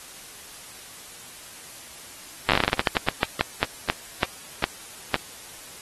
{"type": "slowing click train", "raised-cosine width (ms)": 0.3, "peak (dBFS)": -3, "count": 22, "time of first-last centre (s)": [2.49, 5.143], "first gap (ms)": 8, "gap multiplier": 1.23, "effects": ["white hiss -43 dBFS RMS until 5.81 s", "AAC 32 kbps"]}